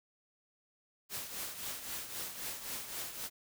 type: noise with tremolo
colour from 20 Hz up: white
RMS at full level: -39 dBFS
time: 1.09-3.3 s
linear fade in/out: 50 ms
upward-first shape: triangle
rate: 3.8 Hz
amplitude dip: 65%
effects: none